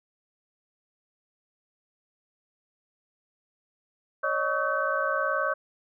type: tone cluster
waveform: sine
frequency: 553 / 612 / 1124 / 1282 / 1531 Hz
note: C#5 / D#5 / C#6 / E6 / G6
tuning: -4 / -29 / +24 / -49 / -41 cents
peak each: -31 / -31 / -30 / -33 / -29 dBFS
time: 4.23-5.54 s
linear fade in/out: 10 ms
effects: none